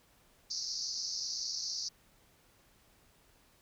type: band-pass noise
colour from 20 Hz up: pink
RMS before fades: -38 dBFS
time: 0.5-1.89 s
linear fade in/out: 10 ms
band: 4400 to 6100 Hz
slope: 96 dB/octave
effects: pink hiss -66 dBFS RMS until 3.61 s